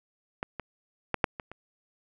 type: clicks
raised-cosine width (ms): 0.5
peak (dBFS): -16 / -20 / -11 / -6 / -21 / -27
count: 6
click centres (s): 0.429 / 0.597 / 1.143 / 1.242 / 1.398 / 1.516
effects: none